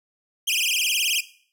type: tone with vibrato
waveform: sawtooth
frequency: 2794 Hz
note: F7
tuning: in tune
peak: -17 dBFS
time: 0.47-1.21 s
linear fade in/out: 10 ms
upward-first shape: sine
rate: 19 Hz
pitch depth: 260 cents each way
effects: noise-tail reverb RT60 0.5 s tail -17 dB re dry